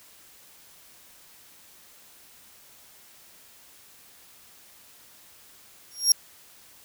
30% pulse tone with exponential growth, 5588 Hz, F8, in tune, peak -8 dBFS, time 5.91-6.12 s, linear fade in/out 2 ms, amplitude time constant 44 ms, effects white hiss -53 dBFS RMS until 6.84 s

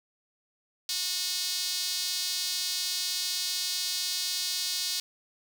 sawtooth tone with high-pass filter, 364.1 Hz, F#4, 28 cents flat, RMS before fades -31 dBFS, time 0.89-5 s, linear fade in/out 2 ms, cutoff 4400 Hz, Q 2.4, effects none

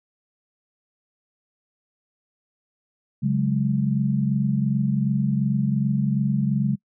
sine chord, C# suspended fourth, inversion none, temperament equal, 138.59 / 185 / 207.7 Hz, C#3 / F#3 / G#3, 0 / 0 / 0 cents, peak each -22 / -26 / -23 dBFS, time 3.22-6.76 s, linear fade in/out 20 ms, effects noise-tail reverb RT60 0.1 s tail -26 dB re dry

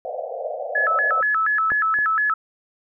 pink band-pass noise, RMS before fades -29 dBFS, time 0.05-1.21 s, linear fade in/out 0 ms, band 490 to 740 Hz, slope 96 dB/octave
sine tone with vibrato, 1491 Hz, F#6, 13 cents sharp, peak -17 dBFS, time 0.75-2.34 s, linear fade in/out 5 ms, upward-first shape square, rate 4.2 Hz, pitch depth 230 cents each way
clicks, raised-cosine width 1 ms, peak -17 / -23 dBFS, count 2, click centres 1.719 / 1.988 s
effects none

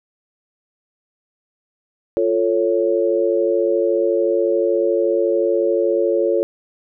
sine chord, F augmented, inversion none, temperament equal with one note detuned, 349.2 / 443.1 / 554.4 Hz, F4 / A4 / C#5, 0 / +12 / 0 cents, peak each -19 dBFS, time 2.17-6.43 s, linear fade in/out 0 ms, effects none

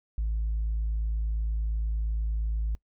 sine tone, 54.3 Hz, A1, 22 cents flat, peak -24 dBFS, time 0.18-2.75 s, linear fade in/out 0 ms, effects noise-tail reverb RT60 0.1 s tail -23 dB re dry + tanh soft clip ceiling -23 dBFS

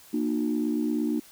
sine tone cluster, 234 / 302.8 / 360.1 Hz, A#3 / D#4 / F#4, +7 / -47 / -47 cents, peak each -27 / -26 / -33 dBFS, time 0.13-1.2 s, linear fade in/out 10 ms, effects tanh soft clip ceiling -16 dBFS + white hiss -52 dBFS RMS until 1.31 s

